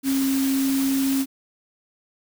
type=tone in noise; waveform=sine; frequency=270.1 Hz; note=C#4; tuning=45 cents flat; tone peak=-19 dBFS; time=0.03-1.26 s; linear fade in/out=50 ms; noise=white; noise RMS=-31 dBFS; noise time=0.03-1.26 s; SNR=+9 dB; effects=none